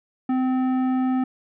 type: tone with tanh clipping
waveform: triangle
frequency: 257.7 Hz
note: C4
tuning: 26 cents flat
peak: -21 dBFS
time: 0.29-1.24 s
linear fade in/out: 5 ms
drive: 16 dB
effects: none